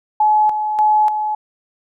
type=tone with tremolo; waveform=sine; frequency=852 Hz; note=G#5; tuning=44 cents sharp; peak=-10 dBFS; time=0.2-1.35 s; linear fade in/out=5 ms; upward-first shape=square; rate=1.7 Hz; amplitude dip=55%; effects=none